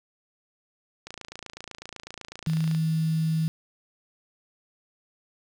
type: click train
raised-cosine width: 0.2 ms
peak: -21 dBFS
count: 48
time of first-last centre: 1.07-2.749 s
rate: 28 Hz
type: tone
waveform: sine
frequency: 160 Hz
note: D#3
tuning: 49 cents sharp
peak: -22 dBFS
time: 2.47-3.48 s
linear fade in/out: 0 ms
effects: 7-bit